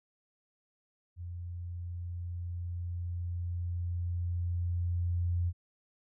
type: tone with level ramp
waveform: sine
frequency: 87.31 Hz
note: F2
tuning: in tune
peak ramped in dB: -38 to -27 dBFS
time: 1.16-5.53 s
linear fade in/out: 50 ms
effects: none